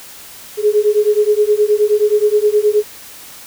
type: beating tone pair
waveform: sine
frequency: 415.3 / 424.8 Hz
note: G#4 / G#4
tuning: 0 / +39 cents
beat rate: 9.5 Hz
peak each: -13 dBFS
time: 0.57-2.84 s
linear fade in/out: 50 ms
effects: white hiss -36 dBFS RMS until 3.46 s